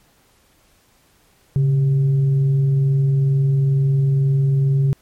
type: tone with frequency modulation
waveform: sine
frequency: 138.59 Hz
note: C#3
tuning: in tune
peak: -13 dBFS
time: 1.56-4.93 s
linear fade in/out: 0 ms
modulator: 255 Hz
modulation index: 0.22
effects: pink hiss -57 dBFS RMS until 5.01 s + MP3 64 kbps